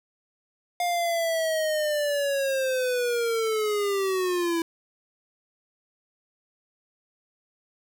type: linear sweep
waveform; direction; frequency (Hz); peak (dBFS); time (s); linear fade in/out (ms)
square; down; 709 to 329.6; -24; 0.8-4.62; 2
effects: none